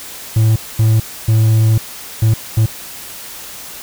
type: tone bursts at uneven times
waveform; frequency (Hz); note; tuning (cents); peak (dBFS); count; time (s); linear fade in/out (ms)
triangle; 110.6; A2; +9; -6; 5; 0.36-0.56 / 0.79-1 / 1.28-1.78 / 2.22-2.34 / 2.57-2.66; 5
effects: white hiss -31 dBFS RMS until 3.82 s